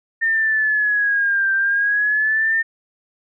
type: linear two-way sweep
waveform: sine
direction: down then up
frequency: 1817 to 1568 to 1817 Hz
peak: -15 dBFS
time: 0.21-2.63 s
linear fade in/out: 20 ms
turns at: 1.53 s
effects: none